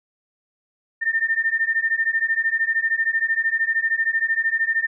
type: beating tone pair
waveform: sine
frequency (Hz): 1800 / 1813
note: A6 / A#6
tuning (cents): +39 / -49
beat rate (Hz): 13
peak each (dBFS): -22 / -21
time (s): 1.01-4.87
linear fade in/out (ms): 20
effects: none